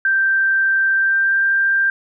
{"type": "tone with pitch glide", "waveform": "sine", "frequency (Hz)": [1568, 1583.5], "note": ["G6", "G6"], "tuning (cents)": [0, 17], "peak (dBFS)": -13, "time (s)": [0.05, 1.9], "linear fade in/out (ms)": 2, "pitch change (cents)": 17, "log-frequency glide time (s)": [0.93, 1.46], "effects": []}